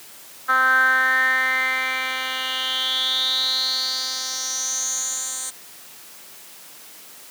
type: tone with band-pass filter sweep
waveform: 10% pulse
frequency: 259.7 Hz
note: C4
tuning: 13 cents flat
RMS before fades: -22 dBFS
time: 0.48-5.51 s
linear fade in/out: 20 ms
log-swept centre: 1400 to 8100 Hz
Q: 7.7
effects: white hiss -43 dBFS RMS until 7.3 s + high-pass 150 Hz 12 dB/octave